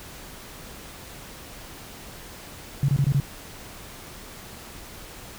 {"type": "tone bursts", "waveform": "sine", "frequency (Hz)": 138.59, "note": "C#3", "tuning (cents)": 0, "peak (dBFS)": -17, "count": 5, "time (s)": [2.83, 3.201], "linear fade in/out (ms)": 2, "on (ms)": 55, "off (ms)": 24, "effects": ["pink hiss -42 dBFS RMS until 5.38 s"]}